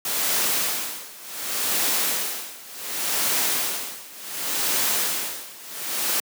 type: noise with tremolo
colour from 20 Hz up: white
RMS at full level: -22 dBFS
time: 0.05-6.2 s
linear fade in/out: 2 ms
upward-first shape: sine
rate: 0.68 Hz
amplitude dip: 90%
effects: high-pass 200 Hz 12 dB/octave